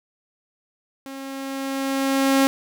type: tone with level ramp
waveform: sawtooth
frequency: 270.8 Hz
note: C#4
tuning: 40 cents flat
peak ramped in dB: -30 to -10 dBFS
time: 1.06-2.47 s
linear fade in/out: 0 ms
effects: none